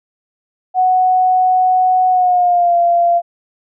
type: tone with pitch glide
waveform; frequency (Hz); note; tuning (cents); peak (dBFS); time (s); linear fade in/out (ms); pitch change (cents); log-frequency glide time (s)
sine; 740 to 690.4; F#5 to F5; 0 to -20; -9; 0.74-3.22; 50; -120; 2.09-2.76
effects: none